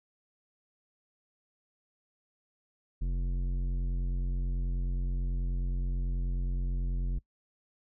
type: tone with tanh clipping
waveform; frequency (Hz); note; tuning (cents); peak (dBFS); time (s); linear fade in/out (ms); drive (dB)
sine; 44.67; F1; +40; -30; 3.01-7.19; 10; 12
effects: noise-tail reverb RT60 0.1 s tail -22 dB re dry